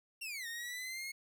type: linear two-way sweep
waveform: sawtooth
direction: down then up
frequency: 2794 to 1828 to 2179 Hz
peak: -37 dBFS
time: 0.21-1.12 s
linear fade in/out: 10 ms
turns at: 0.47 s
effects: none